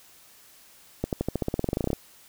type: accelerating click train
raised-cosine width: 2 ms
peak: -12 dBFS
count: 18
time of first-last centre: 1.04-1.931 s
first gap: 88 ms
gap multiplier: 0.93
effects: white hiss -54 dBFS RMS until 2.28 s